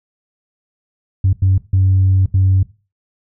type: tone bursts at uneven times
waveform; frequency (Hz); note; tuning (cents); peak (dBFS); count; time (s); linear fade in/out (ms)
sine; 94.9; F#2; +44; -8; 4; 1.24-1.33 / 1.42-1.58 / 1.73-2.26 / 2.34-2.63; 5
effects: noise-tail reverb RT60 0.3 s tail -17 dB re dry + tanh soft clip ceiling -6 dBFS